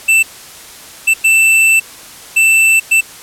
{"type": "tone bursts at uneven times", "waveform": "square", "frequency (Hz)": 2663, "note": "E7", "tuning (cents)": 17, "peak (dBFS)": -7, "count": 5, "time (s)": [[0.08, 0.23], [1.07, 1.14], [1.24, 1.8], [2.36, 2.8], [2.91, 3.01]], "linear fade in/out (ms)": 10, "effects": ["white hiss -34 dBFS RMS until 3.22 s", "low-pass 12000 Hz 12 dB/octave"]}